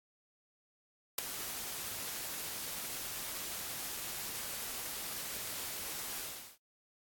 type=noise with ADSR envelope; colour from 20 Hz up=white; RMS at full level=-28 dBFS; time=1.18-6.58 s; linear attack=6 ms; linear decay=5 ms; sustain=-13 dB; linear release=380 ms; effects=AAC 64 kbps